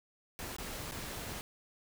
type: noise with dropouts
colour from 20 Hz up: pink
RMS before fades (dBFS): -42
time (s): 0.39-1.41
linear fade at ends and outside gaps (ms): 0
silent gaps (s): 0.565-0.584 / 0.912-0.92
effects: none